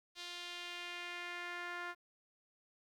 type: tone with band-pass filter sweep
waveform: sawtooth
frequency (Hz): 350.8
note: F4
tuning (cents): +8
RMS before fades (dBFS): -45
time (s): 0.15-1.95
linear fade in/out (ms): 50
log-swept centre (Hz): 3900 to 1500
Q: 1.9
effects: 12-bit